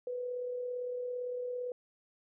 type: tone with amplitude modulation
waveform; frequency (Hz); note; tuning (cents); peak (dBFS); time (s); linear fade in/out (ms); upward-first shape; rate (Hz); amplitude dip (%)
sine; 494.8; B4; +3; -33; 0.07-1.72; 2; sine; 37.7; 35
effects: none